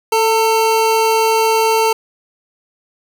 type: tone pair together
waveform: square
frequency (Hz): 442.5 / 903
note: A4 / A5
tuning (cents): +10 / +45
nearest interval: octave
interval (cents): 1235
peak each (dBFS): -15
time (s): 0.12-1.93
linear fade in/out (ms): 5
effects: none